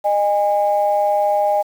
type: tone pair together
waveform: sine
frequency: 612 / 816.9 Hz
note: D#5 / G#5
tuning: -29 / -29 cents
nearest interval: perfect fourth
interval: 500 cents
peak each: -16 dBFS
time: 0.04-1.63 s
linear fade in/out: 20 ms
effects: tanh soft clip ceiling -6 dBFS + 7-bit